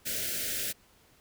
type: band-stop noise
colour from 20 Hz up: white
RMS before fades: -33 dBFS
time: 0.05-0.73 s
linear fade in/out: 20 ms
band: 680 to 1400 Hz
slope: 96 dB/octave
effects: pink hiss -62 dBFS RMS until 1.2 s